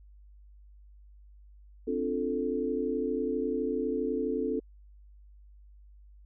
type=chord; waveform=sine; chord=D minor seventh; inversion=third; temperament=equal; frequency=261.6 / 293.7 / 349.2 / 440 Hz; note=C4 / D4 / F4 / A4; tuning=0 / 0 / 0 / 0 cents; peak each=-33 / -35 / -36 / -31 dBFS; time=1.87-4.6 s; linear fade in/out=10 ms; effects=added 50 Hz sine -51 dBFS peak until 6.25 s